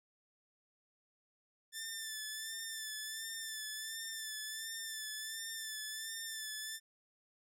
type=tone with vibrato; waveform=10% pulse; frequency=1766 Hz; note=A6; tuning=6 cents sharp; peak=-32 dBFS; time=1.72-6.8 s; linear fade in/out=50 ms; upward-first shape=sine; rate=1.4 Hz; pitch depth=38 cents each way; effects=none